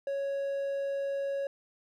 triangle tone, 554.4 Hz, C#5, in tune, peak -28 dBFS, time 0.07-1.47 s, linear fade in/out 2 ms, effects none

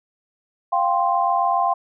sine chord, F suspended second, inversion none, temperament just, 698.5 / 785.8 / 1047.7 Hz, F5 / G5 / C6, 0 / +4 / +2 cents, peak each -21 dBFS, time 0.72-1.74 s, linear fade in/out 10 ms, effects none

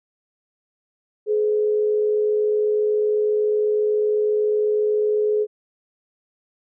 sine tone pair together, 423 / 503 Hz, G#4 / B4, +32 / +32 cents, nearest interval minor third, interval 300 cents, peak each -17 / -29 dBFS, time 1.26-5.47 s, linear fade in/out 50 ms, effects none

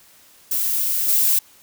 violet noise with level steps, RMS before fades -21 / -17 dBFS, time 0.51-1.39 s, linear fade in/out 5 ms, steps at 1.08 s, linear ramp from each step 5 ms, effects white hiss -51 dBFS RMS until 1.62 s

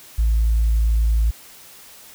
sine tone, 55.6 Hz, A1, 19 cents sharp, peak -13 dBFS, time 0.18-1.31 s, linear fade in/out 10 ms, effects tanh soft clip ceiling -11 dBFS + white hiss -44 dBFS RMS until 2.14 s

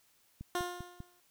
click train, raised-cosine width 5 ms, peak -31 dBFS, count 4, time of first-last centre 0.41-1.004 s, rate 5.05 Hz
15% pulse tone with exponential decay, 354.8 Hz, F4, 27 cents sharp, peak -24 dBFS, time 0.55-1.2 s, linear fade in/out 1 ms, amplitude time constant 140 ms
effects white hiss -69 dBFS RMS until 1.3 s

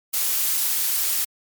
blue noise, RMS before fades -22 dBFS, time 0.13-1.25 s, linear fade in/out 10 ms, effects MP3 96 kbps

